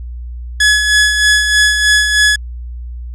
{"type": "tone with tremolo", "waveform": "sawtooth", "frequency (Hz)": 1695, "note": "G#6", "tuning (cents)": 35, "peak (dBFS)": -3, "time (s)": [0.6, 2.36], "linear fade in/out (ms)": 5, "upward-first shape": "sine", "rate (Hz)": 3.2, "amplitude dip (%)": 50, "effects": ["added 60 Hz sine -23 dBFS peak until 3.14 s", "resampled to 22050 Hz"]}